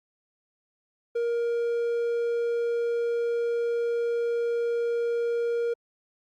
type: tone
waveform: triangle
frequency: 470.1 Hz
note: A#4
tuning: 15 cents sharp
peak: -22 dBFS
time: 1.15-5.74 s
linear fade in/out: 10 ms
effects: Opus 48 kbps